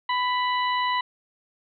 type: harmonic tone with a mistuned harmonic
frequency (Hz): 988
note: B5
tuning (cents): 0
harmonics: 1 / 2 / 3 / 4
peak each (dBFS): -23 / -29 / -33 / -35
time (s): 0.09-1.01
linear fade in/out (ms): 5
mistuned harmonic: 1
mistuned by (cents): +15
effects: none